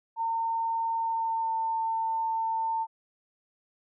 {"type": "tone with pitch glide", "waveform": "sine", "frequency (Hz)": [910, 899], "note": ["A#5", "A5"], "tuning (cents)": [-42, 37], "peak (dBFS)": -26, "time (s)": [0.16, 2.87], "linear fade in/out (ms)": 50, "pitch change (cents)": -21, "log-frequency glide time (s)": [0.97, 1.6], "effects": []}